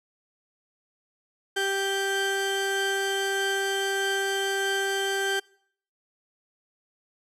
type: tone pair together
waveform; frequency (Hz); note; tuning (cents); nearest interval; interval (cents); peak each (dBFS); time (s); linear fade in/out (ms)
30% pulse; 391.6 / 1568; G4 / G6; -2 / 0; 2 octaves; 2402; -25; 1.56-5.4; 10
effects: noise-tail reverb RT60 0.6 s tail -24 dB re dry + low-pass 12000 Hz 12 dB/octave